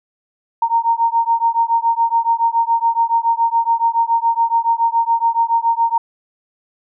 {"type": "beating tone pair", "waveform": "sine", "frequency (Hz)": [920, 927.1], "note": ["A#5", "A#5"], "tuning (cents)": [-23, -10], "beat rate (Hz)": 7.1, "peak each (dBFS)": -16, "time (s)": [0.62, 5.98], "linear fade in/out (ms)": 5, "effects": []}